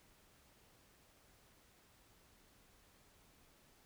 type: silence
effects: pink hiss -68 dBFS RMS until 3.85 s